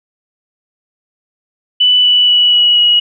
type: tone with pitch steps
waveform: sine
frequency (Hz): 2982 / 2963 / 2944 / 2926 / 2907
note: F#7 / F#7 / F#7 / F#7 / F#7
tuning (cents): +13 / +2 / -9 / -20 / -31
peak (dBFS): -6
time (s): 1.8-3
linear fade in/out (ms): 10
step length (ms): 240
effects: none